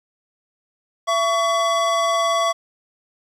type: tone pair together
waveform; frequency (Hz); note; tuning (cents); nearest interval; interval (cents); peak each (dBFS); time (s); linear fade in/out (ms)
square; 671.3 / 1125; E5 / C#6; +31 / +25; major sixth; 894; -21 / -20; 1.07-2.53; 20
effects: low-pass 7000 Hz 12 dB/octave + 9-bit

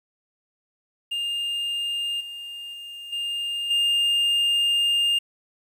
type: tone with level steps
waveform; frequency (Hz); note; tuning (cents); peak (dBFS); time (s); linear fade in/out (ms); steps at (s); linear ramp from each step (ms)
triangle; 2813; F7; +12; -23 / -32 / -34 / -24 / -17; 1.11-5.19; 10; 2.2 / 2.73 / 3.12 / 3.7; 10
effects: 9-bit

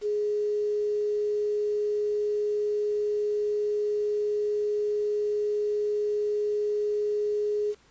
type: tone with quantisation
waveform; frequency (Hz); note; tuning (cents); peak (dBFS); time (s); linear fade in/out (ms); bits
sine; 417.6; G#4; +10; -24; 0.01-7.75; 50; 8
effects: pink hiss -60 dBFS RMS until 7.9 s + resampled to 16000 Hz

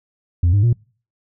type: tone with pitch steps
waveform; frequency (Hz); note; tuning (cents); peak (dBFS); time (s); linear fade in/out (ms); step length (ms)
sine; 86.8 / 101.1 / 118.2; F2 / G#2 / A#2; -10 / -46 / +24; -9; 0.43-0.73; 5; 100
effects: noise-tail reverb RT60 0.4 s tail -26 dB re dry + tanh soft clip ceiling -10 dBFS

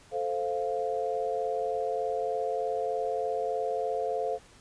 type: chord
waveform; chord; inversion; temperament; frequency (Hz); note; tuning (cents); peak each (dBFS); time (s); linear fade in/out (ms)
sine; F major; first; equal; 440 / 523.3 / 698.5; A4 / C5 / F5; 0 / 0 / 0; -32; 0.11-4.39; 50
effects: pink hiss -56 dBFS RMS until 4.6 s + resampled to 22050 Hz

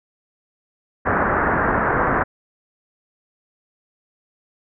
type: low-pass noise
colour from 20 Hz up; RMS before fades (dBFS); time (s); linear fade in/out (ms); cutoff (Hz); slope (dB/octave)
white; -19; 1.05-2.24; 20; 1700; 48
effects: none

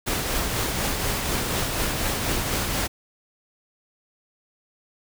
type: noise with tremolo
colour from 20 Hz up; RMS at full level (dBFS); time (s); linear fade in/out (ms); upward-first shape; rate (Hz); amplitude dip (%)
pink; -24; 0.06-2.88; 20; triangle; 4.1; 35
effects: none

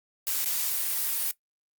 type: noise with dropouts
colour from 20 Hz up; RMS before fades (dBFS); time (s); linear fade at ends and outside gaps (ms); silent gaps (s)
blue; -28; 0.27-1.31; 0; 0.446-0.458
effects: noise-tail reverb RT60 0.1 s tail -17 dB re dry + Opus 48 kbps

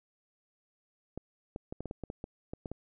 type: clicks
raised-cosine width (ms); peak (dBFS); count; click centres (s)
2; -25; 12; 1.176 / 1.561 / 1.725 / 1.806 / 1.857 / 1.911 / 2.037 / 2.101 / 2.241 / 2.535 / 2.658 / 2.716
effects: none

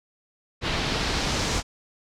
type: noise with low-pass filter sweep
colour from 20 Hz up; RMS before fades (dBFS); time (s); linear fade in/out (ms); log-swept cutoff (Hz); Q
pink; -26; 0.61-1.63; 50; 3800 to 6500; 1.4
effects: none

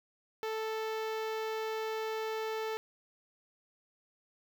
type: tone with notch filter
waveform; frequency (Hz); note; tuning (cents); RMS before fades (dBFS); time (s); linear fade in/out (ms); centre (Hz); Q
sawtooth; 440; A4; 0; -36; 0.43-2.77; 0; 9300; 0.52
effects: none

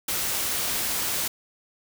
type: noise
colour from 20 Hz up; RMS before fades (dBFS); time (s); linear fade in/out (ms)
white; -27; 0.08-1.28; 5
effects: none

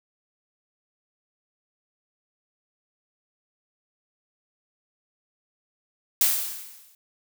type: noise with exponential decay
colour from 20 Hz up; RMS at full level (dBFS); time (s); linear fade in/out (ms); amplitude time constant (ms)
blue; -18; 6.21-6.95; 2; 160
effects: none

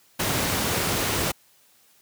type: noise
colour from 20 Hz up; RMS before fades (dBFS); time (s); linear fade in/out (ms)
pink; -24; 0.19-1.32; 10
effects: white hiss -59 dBFS RMS until 2.01 s + high-pass 80 Hz 12 dB/octave

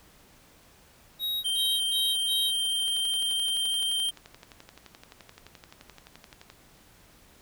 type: tone bursts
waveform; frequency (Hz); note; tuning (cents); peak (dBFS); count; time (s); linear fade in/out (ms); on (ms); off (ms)
square; 3800; A#7; +33; -28; 4; 1.19-2.52; 50; 250; 110
type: tone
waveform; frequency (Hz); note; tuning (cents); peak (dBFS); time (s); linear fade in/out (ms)
square; 3153; G7; +9; -26; 1.44-4.11; 20
type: click train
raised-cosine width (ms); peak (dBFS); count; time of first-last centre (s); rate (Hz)
0.2; -28; 43; 2.88-6.501; 11.6
effects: pink hiss -57 dBFS RMS until 7.41 s

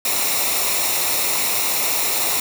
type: noise with comb filter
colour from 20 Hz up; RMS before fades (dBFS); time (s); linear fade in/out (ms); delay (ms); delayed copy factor
white; -20; 0.05-2.4; 2; 0.63; -0.6
effects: none

